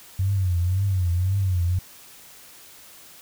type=tone with vibrato; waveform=sine; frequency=92.5 Hz; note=F#2; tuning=in tune; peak=-19 dBFS; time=0.19-1.79 s; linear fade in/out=5 ms; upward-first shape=triangle; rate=1.9 Hz; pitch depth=140 cents each way; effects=white hiss -47 dBFS RMS until 3.21 s